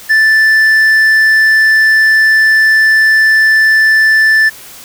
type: tone with tanh clipping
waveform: sine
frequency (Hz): 1760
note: A6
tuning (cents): 0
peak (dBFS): -6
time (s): 0.09-4.5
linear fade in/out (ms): 20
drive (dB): 5
effects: white hiss -33 dBFS RMS until 4.84 s